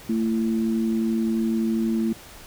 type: tone pair together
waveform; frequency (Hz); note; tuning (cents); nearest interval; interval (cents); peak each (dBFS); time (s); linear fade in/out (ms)
sine; 224.3 / 336.1; A3 / E4; +34 / +34; perfect fifth; 700; -21 / -27; 0.09-2.13; 5
effects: pink hiss -44 dBFS RMS until 2.46 s